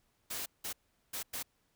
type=noise bursts at uneven times; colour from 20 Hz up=white; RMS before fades=-39 dBFS; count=4; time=0.3-0.46 / 0.64-0.73 / 1.13-1.23 / 1.33-1.43 s; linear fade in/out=10 ms; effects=pink hiss -75 dBFS RMS until 1.75 s